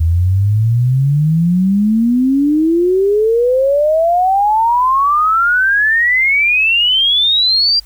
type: exponential sweep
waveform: sine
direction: up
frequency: 79.5 to 4800 Hz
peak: -9 dBFS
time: 0-7.8 s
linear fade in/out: 10 ms
effects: added 50 Hz sine -39 dBFS peak until 7.85 s + white hiss -49 dBFS RMS until 7.85 s